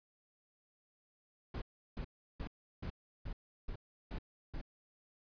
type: noise bursts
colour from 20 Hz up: brown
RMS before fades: -41 dBFS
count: 8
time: 1.54-4.614 s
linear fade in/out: 5 ms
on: 78 ms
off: 350 ms
effects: resampled to 11025 Hz